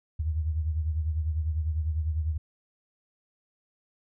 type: beating tone pair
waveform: sine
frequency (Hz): 77.78 / 87.78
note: D#2 / F2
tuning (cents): 0 / +9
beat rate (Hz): 10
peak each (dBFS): -26 / -34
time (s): 0.19-2.38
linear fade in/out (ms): 10
effects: none